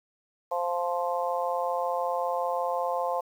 harmonic tone, 174.61 Hz, F3, in tune, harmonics 3 / 4 / 5 / 6, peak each -30 / -31 / -32 / -33 dBFS, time 0.51-3.21 s, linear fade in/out 10 ms, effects 9-bit

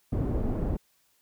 pink low-pass noise, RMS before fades -28 dBFS, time 0.12-0.77 s, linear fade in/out 10 ms, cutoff 400 Hz, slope 12 dB/octave, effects white hiss -68 dBFS RMS until 1.21 s

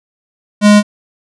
square tone, 207.7 Hz, G#3, in tune, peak -4 dBFS, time 0.61-0.83 s, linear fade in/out 50 ms, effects resampled to 22050 Hz

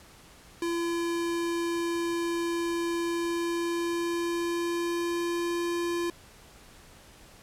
square tone with pitch glide, 339.7 to 344 Hz, F4 to F4, -48 to -26 cents, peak -28 dBFS, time 0.62-6.1 s, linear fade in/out 2 ms, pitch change +22 cents, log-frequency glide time 3.06-5.64 s, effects pink hiss -53 dBFS RMS until 7.42 s + low-pass 12000 Hz 12 dB/octave

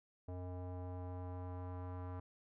square tone with low-pass filter sweep, 90.4 Hz, F#2, 40 cents flat, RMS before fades -45 dBFS, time 0.28-2.2 s, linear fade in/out 5 ms, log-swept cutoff 690 to 1100 Hz, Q 2.1, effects none

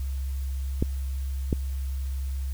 clicks, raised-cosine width 3 ms, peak -11 dBFS, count 2, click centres 0.825 / 1.528 s, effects added 67 Hz sine -27 dBFS peak until 2.53 s + white hiss -51 dBFS RMS until 2.53 s

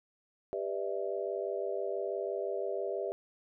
sine chord, E minor seventh, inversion first, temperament just, 395.6 / 494.4 / 593.3 / 659.3 Hz, G4 / B4 / D5 / E5, +16 / +2 / +18 / 0 cents, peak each -36 / -39 / -38 / -39 dBFS, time 0.53-3.12 s, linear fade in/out 0 ms, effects none

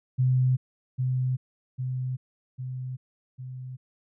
sine tone with echo, 128.2 Hz, C3, 35 cents flat, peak -19 dBFS, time 0.18-0.57 s, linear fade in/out 20 ms, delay 800 ms, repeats 4, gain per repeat -4 dB, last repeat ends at 3.77 s, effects none

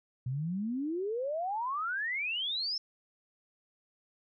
sine exponential sweep, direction up, 121.1 to 5420 Hz, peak -31 dBFS, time 0.26-2.78 s, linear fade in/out 5 ms, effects none

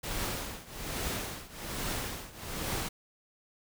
pink noise with tremolo, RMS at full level -33 dBFS, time 0.03-2.89 s, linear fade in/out 10 ms, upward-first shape triangle, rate 1.2 Hz, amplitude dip 90%, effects none

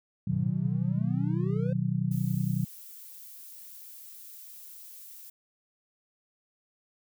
sine chord, B major, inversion none, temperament just, 123.47 / 154.34 / 185.21 Hz, B2 / D#3 / F#3, 0 / -14 / +2 cents, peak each -30 dBFS, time 0.27-2.65 s, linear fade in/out 5 ms
triangle exponential sweep, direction up, 89.2 to 527 Hz, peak -33 dBFS, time 0.31-1.73 s, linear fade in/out 5 ms
violet noise, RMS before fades -47 dBFS, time 2.11-5.3 s, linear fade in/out 5 ms
effects none

